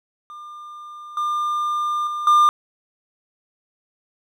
triangle tone with level steps, 1200 Hz, D6, 37 cents sharp, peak -33 / -18 / -22 / -9 dBFS, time 0.3-2.49 s, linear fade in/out 0 ms, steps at 1.17 / 2.07 / 2.27 s, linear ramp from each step 2 ms, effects none

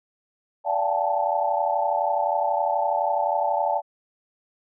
sine tone cluster, 581 / 684 / 768 / 855 / 887 Hz, D5 / F5 / G5 / A5 / A5, -19 / -36 / -36 / -50 / +14 cents, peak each -27 dBFS, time 0.64-3.82 s, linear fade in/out 50 ms, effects none

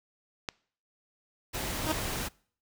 click, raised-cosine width 0.2 ms, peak -14 dBFS, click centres 0.488 s
pink noise, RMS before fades -34 dBFS, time 1.53-2.29 s, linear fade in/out 20 ms
15% pulse tone with exponential growth, 312.1 Hz, D#4, 5 cents sharp, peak -18 dBFS, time 1.76-1.92 s, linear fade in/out 5 ms, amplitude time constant 33 ms
effects noise-tail reverb RT60 0.5 s tail -24 dB re dry

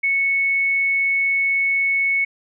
sine tone, 2209 Hz, C#7, 7 cents flat, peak -16 dBFS, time 0.03-2.25 s, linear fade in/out 10 ms, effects none

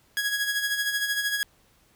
sawtooth tone with tremolo, 1661.2 Hz, G#6, in tune, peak -19 dBFS, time 0.17-1.43 s, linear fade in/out 0 ms, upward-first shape sine, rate 13 Hz, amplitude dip 55%, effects pink hiss -62 dBFS RMS until 1.95 s

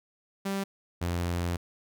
sawtooth tone pair in turn, 196 / 86.86 Hz, G3 / F2, 0 / -9 cents, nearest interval octave + major second, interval 1409 cents, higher first, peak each -25 / -24 dBFS, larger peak second, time 0.45-0.64 / 1.01-1.57 s, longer second, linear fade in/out 10 ms, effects none

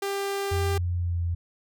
sawtooth tone, 396.8 Hz, G4, 21 cents sharp, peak -23 dBFS, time 0.02-0.78 s, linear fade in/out 5 ms
sine tone with pitch glide, 87.9 to 85.64 Hz, F2 to F2, +12 to -33 cents, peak -24 dBFS, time 0.51-1.35 s, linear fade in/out 10 ms, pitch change -45 cents, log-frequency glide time 0.96-1.22 s
effects none

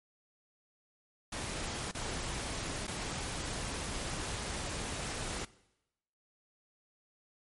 pink noise with dropouts, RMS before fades -38 dBFS, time 1.32-5.45 s, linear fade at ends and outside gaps 5 ms, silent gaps 1.914-1.947 / 2.87-2.877 s, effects noise-tail reverb RT60 0.9 s tail -20 dB re dry + MP3 48 kbps

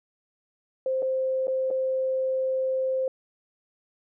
sine tone with dropouts, 523.3 Hz, C5, in tune, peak -23 dBFS, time 0.86-3.08 s, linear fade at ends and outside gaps 2 ms, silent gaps 1.022-1.027 / 1.471-1.48 / 1.704-1.71 s, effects none

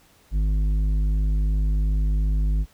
sine tone with tanh clipping, 51.4 Hz, G#1, 17 cents flat, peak -20 dBFS, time 0.31-2.66 s, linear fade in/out 50 ms, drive 9 dB, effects pink hiss -57 dBFS RMS until 2.73 s

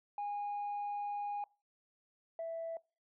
sine tone pair in turn, 820 / 660 Hz, G#5 / E5, -22 / +2 cents, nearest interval major third, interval 376 cents, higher first, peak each -34 / -36 dBFS, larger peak first, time 0.18-1.44 / 2.39-2.77 s, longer first, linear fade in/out 2 ms, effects noise-tail reverb RT60 0.3 s tail -24 dB re dry + tanh soft clip ceiling -34 dBFS

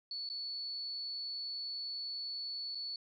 sine tone with dropouts, 4435 Hz, C#8, in tune, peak -38 dBFS, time 0.11-2.96 s, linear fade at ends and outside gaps 2 ms, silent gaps 0.29-0.299 / 2.749-2.753 s, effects none

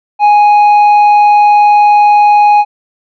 sine tone with tanh clipping, 830.6 Hz, G#5, in tune, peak -4 dBFS, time 0.19-2.65 s, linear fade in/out 50 ms, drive 5 dB, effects none

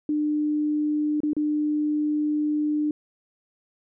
sine tone with dropouts, 300 Hz, D4, 37 cents sharp, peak -21 dBFS, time 0.09-2.91 s, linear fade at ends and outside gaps 2 ms, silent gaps 1.204-1.233 / 1.333-1.366 s, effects none

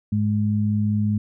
sine tone pair together, 105 / 210 Hz, G#2 / G#3, +19 / +19 cents, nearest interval octave, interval 1200 cents, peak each -21 / -21 dBFS, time 0.12-1.18 s, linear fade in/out 5 ms, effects none

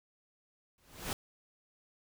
pink noise with exponential growth, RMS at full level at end -33 dBFS, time 0.78-1.13 s, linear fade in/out 1 ms, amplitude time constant 75 ms, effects none

